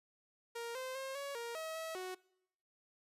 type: tone with pitch steps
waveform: sawtooth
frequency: 467.4 / 518 / 534 / 561 / 468.8 / 640 / 646 / 369.7 Hz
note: A#4 / C5 / C5 / C#5 / A#4 / D#5 / E5 / F#4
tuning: +5 / -17 / +35 / +21 / +10 / +49 / -35 / -1 cents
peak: -37 dBFS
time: 0.55-2.15 s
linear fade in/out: 10 ms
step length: 200 ms
effects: noise-tail reverb RT60 0.8 s tail -23 dB re dry + resampled to 32000 Hz